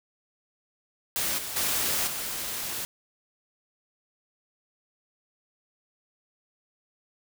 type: noise with level steps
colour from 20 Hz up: white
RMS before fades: -28 / -35 / -27 / -33 dBFS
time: 1.16-2.85 s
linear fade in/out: 0 ms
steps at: 1.38 / 1.56 / 2.07 s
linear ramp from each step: 5 ms
effects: none